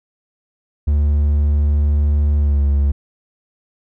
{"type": "tone with pitch glide", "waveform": "triangle", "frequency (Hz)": [73.3, 70.64], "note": ["D2", "C#2"], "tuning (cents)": [-3, 33], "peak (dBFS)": -10, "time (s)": [0.87, 2.92], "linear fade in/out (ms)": 10, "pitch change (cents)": -64, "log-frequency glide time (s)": [2.39, 2.61], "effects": []}